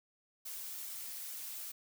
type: noise with flanger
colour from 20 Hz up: blue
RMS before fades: -44 dBFS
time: 0.45-1.72 s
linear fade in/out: 10 ms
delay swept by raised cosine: 1.3 to 4.9 ms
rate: 2.3 Hz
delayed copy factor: +0.5
effects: none